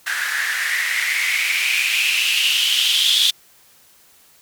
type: noise with band-pass filter sweep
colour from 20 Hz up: blue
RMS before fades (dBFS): -19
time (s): 0.06-3.31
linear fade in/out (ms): 10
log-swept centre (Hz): 1600 to 3500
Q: 7
effects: white hiss -52 dBFS RMS until 4.41 s